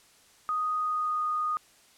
sine tone with pitch glide, 1244.5 to 1234.5 Hz, D#6 to D#6, 0 to -14 cents, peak -26 dBFS, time 0.49-1.57 s, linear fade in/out 0 ms, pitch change -14 cents, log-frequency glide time 0.77-1.26 s, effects white hiss -59 dBFS RMS until 1.97 s + low-pass 10000 Hz 12 dB/octave

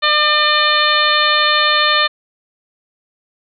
harmonic tone, 601 Hz, D5, 40 cents sharp, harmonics 1 / 2 / 3 / 4 / 5 / 6 / 7, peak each -22 / -16 / -17 / -22 / -21 / -18 / -20 dBFS, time 0.02-2.08 s, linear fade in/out 20 ms, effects none

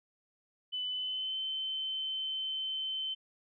sine tone with pitch glide, 3002 to 3076 Hz, F#7 to G7, +24 to -33 cents, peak -33 dBFS, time 0.72-3.15 s, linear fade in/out 20 ms, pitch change +43 cents, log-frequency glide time 0.9-1.38 s, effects none

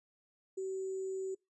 sine tone with sample-and-hold, 381 Hz, G4, 49 cents flat, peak -35 dBFS, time 0.57-1.35 s, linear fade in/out 10 ms, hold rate 7350 Hz, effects noise-tail reverb RT60 0.2 s tail -24 dB re dry + resampled to 24000 Hz

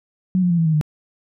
sine tone with pitch steps, 185 / 177.87 / 171.02 / 164.44 / 158.1 / 152.01 Hz, F#3 / F3 / F3 / E3 / D#3 / D#3, 0 / +32 / -36 / -4 / +28 / -40 cents, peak -14 dBFS, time 0.35-0.812 s, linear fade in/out 0 ms, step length 77 ms, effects none

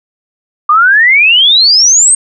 sine exponential sweep, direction up, 1174.7 to 8620 Hz, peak -3 dBFS, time 0.69-2.15 s, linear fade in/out 5 ms, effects none

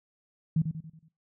sine tone with echo, 159.7 Hz, D#3, 45 cents sharp, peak -21 dBFS, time 0.56-0.62 s, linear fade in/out 5 ms, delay 93 ms, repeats 5, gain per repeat -7 dB, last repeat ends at 1.085 s, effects noise-tail reverb RT60 0.3 s tail -19 dB re dry

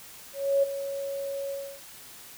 sine tone with ADSR envelope, 554.4 Hz, C#5, in tune, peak -18 dBFS, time 0.33-1.81 s, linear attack 300 ms, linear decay 13 ms, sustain -12 dB, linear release 300 ms, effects white hiss -47 dBFS RMS until 2.37 s

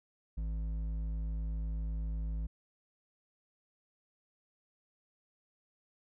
sine tone with hard clipping, 54 Hz, A1, 32 cents flat, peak -35 dBFS, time 0.37-2.47 s, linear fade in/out 10 ms, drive 7 dB, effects none

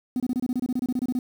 sine tone bursts, 250.2 Hz, B3, 23 cents sharp, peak -20 dBFS, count 16, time 0.16-1.19 s, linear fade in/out 2 ms, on 40 ms, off 26 ms, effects tanh soft clip ceiling -20 dBFS + 8-bit

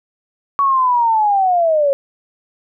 sine linear sweep, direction down, 1128 to 544 Hz, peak -11 dBFS, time 0.59-1.93 s, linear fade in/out 0 ms, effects none

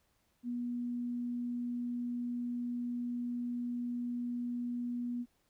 sine tone, 242.1 Hz, B3, 34 cents flat, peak -34 dBFS, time 0.43-5.26 s, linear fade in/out 50 ms, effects pink hiss -75 dBFS RMS until 5.49 s

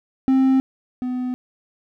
triangle tone pair in turn, 264.2 / 251.2 Hz, C4 / B3, +17 / +30 cents, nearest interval minor second, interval 87 cents, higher first, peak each -11 / -20 dBFS, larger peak first, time 0.28-0.6 / 1.02-1.34 s, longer neither, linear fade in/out 0 ms, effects none

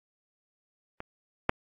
clicks, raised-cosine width 0.5 ms, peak -22 / -7 dBFS, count 2, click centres 1.004 / 1.494 s, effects AAC 32 kbps

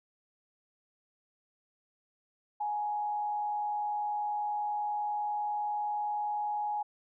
sine tone with frequency modulation, 835 Hz, G#5, 9 cents sharp, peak -30 dBFS, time 2.6-6.83 s, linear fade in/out 10 ms, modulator 99.8 Hz, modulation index 0.32, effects none

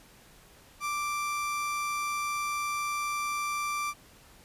30% pulse tone, 1176 Hz, D6, 2 cents sharp, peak -27 dBFS, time 0.8-3.94 s, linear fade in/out 50 ms, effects pink hiss -56 dBFS RMS until 4.44 s + resampled to 32000 Hz

